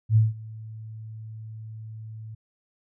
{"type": "tone with ADSR envelope", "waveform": "sine", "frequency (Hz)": 110, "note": "A2", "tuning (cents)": 0, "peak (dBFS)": -13, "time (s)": [0.09, 2.35], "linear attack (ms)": 72, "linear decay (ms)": 170, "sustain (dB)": -23, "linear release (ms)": 8, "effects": []}